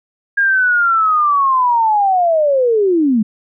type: linear sweep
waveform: sine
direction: down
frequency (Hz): 1630 to 203.5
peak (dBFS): -10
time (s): 0.37-3.23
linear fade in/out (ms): 10
effects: none